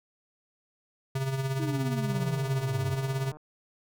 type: tone with tremolo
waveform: square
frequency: 134.1 Hz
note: C3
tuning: 43 cents sharp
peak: -26 dBFS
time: 1.15-3.32 s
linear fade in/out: 5 ms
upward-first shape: triangle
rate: 17 Hz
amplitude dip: 60%
type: exponential sweep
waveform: triangle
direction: down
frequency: 329 to 91 Hz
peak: -30 dBFS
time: 1.59-2.95 s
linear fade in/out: 10 ms
type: click train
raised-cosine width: 1 ms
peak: -35 dBFS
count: 194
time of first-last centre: 2.1-3.37 s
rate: 152 Hz
effects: none